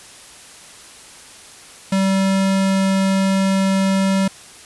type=tone; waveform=square; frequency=192.9 Hz; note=G3; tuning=28 cents flat; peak=-15 dBFS; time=1.92-4.28 s; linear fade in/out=5 ms; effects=white hiss -41 dBFS RMS until 4.65 s + resampled to 24000 Hz